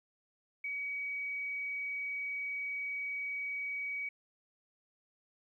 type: tone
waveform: sine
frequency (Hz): 2265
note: C#7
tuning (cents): +37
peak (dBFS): -35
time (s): 0.64-4.09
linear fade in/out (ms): 5
effects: 12-bit